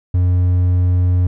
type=tone; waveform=triangle; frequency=90 Hz; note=F#2; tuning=47 cents flat; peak=-9 dBFS; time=0.14-1.27 s; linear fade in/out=5 ms; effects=none